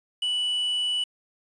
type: tone with quantisation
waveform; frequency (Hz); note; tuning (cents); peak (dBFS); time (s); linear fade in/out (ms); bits
triangle; 2960; F#7; 0; -22; 0.22-1.04; 5; 8
effects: resampled to 24000 Hz